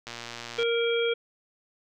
click train, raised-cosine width 0.2 ms, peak -20 dBFS, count 67, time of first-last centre 0.07-0.629 s, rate 118 Hz
harmonic tone, 466.3 Hz, A#4, 1 cent sharp, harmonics 1 / 3 / 5 / 7, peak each -24 / -34 / -33 / -32 dBFS, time 0.58-1.14 s, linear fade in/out 10 ms
effects none

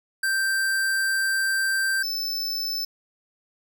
square tone pair in turn, 1568 / 5274 Hz, G6 / E8, 0 / 0 cents, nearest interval octave + major sixth, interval 2100 cents, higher second, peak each -22 / -26 dBFS, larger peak first, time 0.23-2.03 / 2.03-2.85 s, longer first, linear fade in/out 5 ms, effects none

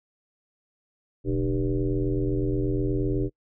sine tone with frequency modulation, 210.9 Hz, G#3, 27 cents sharp, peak -22 dBFS, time 1.24-3.3 s, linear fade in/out 50 ms, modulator 88.2 Hz, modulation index 2.5, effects noise-tail reverb RT60 0.1 s tail -25 dB re dry

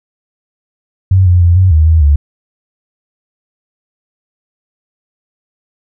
sine tone with pitch steps, 94.5 / 89 / 86.4 / 93.3 / 78.3 / 80.6 / 72.3 Hz, F#2 / F2 / F2 / F#2 / D#2 / E2 / D2, +37 / +33 / -18 / +15 / +11 / -38 / -27 cents, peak -4 dBFS, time 1.11-2.16 s, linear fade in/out 5 ms, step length 150 ms, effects none

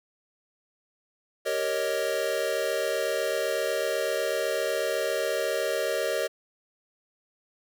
square chord, Eb dominant seventh, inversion first, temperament equal, 392 / 466.2 / 554.4 / 622.3 Hz, G4 / Bb4 / Db5 / Eb5, 0 / 0 / 0 / 0 cents, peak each -35 / -32 / -31 / -31 dBFS, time 1.45-6.28 s, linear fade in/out 20 ms, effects none

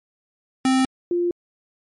square / sine tone pair in turn, 261.6 / 349.2 Hz, C4 / F4, 0 / 0 cents, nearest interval perfect fourth, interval 500 cents, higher second, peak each -16 / -18 dBFS, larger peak first, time 0.65-0.85 / 1.11-1.31 s, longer neither, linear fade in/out 2 ms, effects MP3 48 kbps

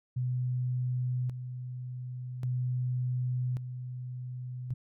sine tone with tremolo, 125.5 Hz, B2, 28 cents sharp, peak -28 dBFS, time 0.16-4.74 s, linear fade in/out 10 ms, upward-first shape square, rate 0.44 Hz, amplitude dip 60%, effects none

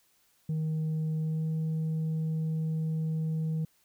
sine tone with pitch glide, 157.2 to 158.84 Hz, D#3 to D#3, +18 to +36 cents, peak -25 dBFS, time 0.49-3.65 s, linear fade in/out 5 ms, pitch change +18 cents, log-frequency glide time 1.19-1.46 s, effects tanh soft clip ceiling -27 dBFS + white hiss -68 dBFS RMS until 3.84 s

